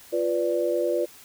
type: chord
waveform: sine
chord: B diminished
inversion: second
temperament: equal with one note detuned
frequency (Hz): 349.2 / 493.9 / 583.6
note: F4 / B4 / D5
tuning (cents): 0 / 0 / -11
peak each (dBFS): -26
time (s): 0.12-1.06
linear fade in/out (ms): 20
effects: white hiss -49 dBFS RMS until 1.24 s